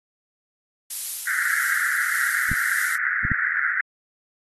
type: noise with tremolo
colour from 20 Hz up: violet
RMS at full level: -25 dBFS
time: 0.9-2.96 s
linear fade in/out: 5 ms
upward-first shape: sine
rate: 1.7 Hz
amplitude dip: 30%
type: band-pass noise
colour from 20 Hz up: pink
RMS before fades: -24 dBFS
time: 1.27-3.81 s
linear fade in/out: 5 ms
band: 1400 to 2000 Hz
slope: 96 dB/octave
type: clicks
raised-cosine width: 5 ms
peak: -14 dBFS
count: 3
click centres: 2.516 / 3.251 / 3.317 s
effects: AAC 32 kbps